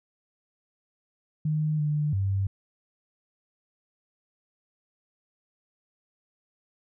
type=tone with pitch steps; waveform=sine; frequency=153.6 / 149.4 / 97.6 Hz; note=D#3 / D3 / G2; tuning=-22 / +30 / -7 cents; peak=-23 dBFS; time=1.45-2.47 s; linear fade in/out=5 ms; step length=340 ms; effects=none